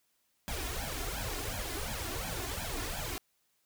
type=noise with flanger; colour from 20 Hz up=pink; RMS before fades=-37 dBFS; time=0.48-3.18 s; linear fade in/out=0 ms; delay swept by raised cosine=1.2 to 2.9 ms; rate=2.8 Hz; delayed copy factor=+0.95; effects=white hiss -75 dBFS RMS until 3.65 s